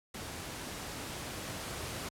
pink noise with level ramp, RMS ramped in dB -42 to -39 dBFS, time 0.14-2.09 s, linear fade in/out 5 ms, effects high-pass 60 Hz 12 dB/octave + low-pass 12000 Hz 12 dB/octave

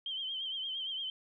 sine tone with vibrato, 3136 Hz, G7, in tune, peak -35 dBFS, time 0.06-1.1 s, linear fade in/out 2 ms, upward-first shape triangle, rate 8.7 Hz, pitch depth 73 cents each way, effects none

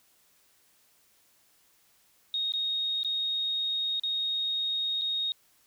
sine tone with dropouts, 3732 Hz, A#7, 1 cent sharp, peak -27 dBFS, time 2.34-5.32 s, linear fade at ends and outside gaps 1 ms, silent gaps 2.521-2.537 / 3.032-3.047 / 3.997-4.035 / 5.013-5.018 s, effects white hiss -65 dBFS RMS until 5.66 s

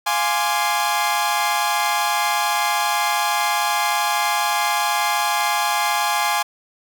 sawtooth chord, D half-diminished seventh, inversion first, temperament equal, 698.5 / 830.6 / 1046.5 / 1174.7 Hz, F5 / Ab5 / C6 / D6, 0 / 0 / 0 / 0 cents, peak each -23 / -17 / -20 / -23 dBFS, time 0.06-6.43 s, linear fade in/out 10 ms, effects none

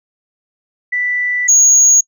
sine tone pair in turn, 1976 / 6646 Hz, B6 / G#8, 0 / 0 cents, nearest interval octave + major sixth, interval 2100 cents, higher second, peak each -14 / -4 dBFS, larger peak second, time 0.92-1.48 / 1.48-2.01 s, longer first, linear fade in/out 10 ms, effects noise-tail reverb RT60 0.1 s tail -26 dB re dry + tanh soft clip ceiling -3 dBFS

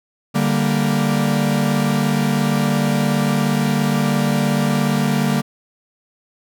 45% pulse chord, G minor, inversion second, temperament equal, 146.83 / 196 / 233.1 Hz, D3 / G3 / Bb3, 0 / 0 / 0 cents, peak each -20 dBFS, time 0.34-5.42 s, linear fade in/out 20 ms, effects none

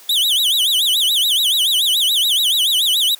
45% pulse tone with vibrato, 3400 Hz, G#7, 40 cents sharp, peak -13 dBFS, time 0.09-3.15 s, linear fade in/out 5 ms, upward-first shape sine, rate 7 Hz, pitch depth 250 cents each way, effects white hiss -43 dBFS RMS until 3.19 s + high-pass 400 Hz 12 dB/octave

